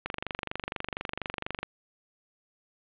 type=click train; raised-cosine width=0.3 ms; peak=-15 dBFS; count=39; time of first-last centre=0.06-1.63 s; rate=24.2 Hz; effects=resampled to 8000 Hz + 7-bit